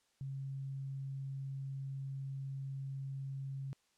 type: tone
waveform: sine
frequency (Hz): 136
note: C#3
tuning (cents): -33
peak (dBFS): -39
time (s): 0.21-3.73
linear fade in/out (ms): 0
effects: white hiss -75 dBFS RMS until 3.97 s + low-pass 8000 Hz 12 dB/octave